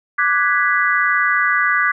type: chord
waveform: sine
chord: G# half-diminished seventh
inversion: second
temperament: equal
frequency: 1174.7 / 1480 / 1661.2 / 1975.5 Hz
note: D6 / F#6 / G#6 / B6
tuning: 0 / 0 / 0 / 0 cents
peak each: -19 dBFS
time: 0.18-1.92 s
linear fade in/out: 10 ms
effects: none